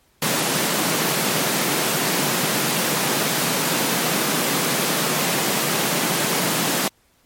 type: high-pass noise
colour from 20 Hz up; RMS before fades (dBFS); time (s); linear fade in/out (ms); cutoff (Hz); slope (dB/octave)
pink; -21; 0.22-6.88; 2; 140; 48
effects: pink hiss -60 dBFS RMS until 7.25 s + MP3 64 kbps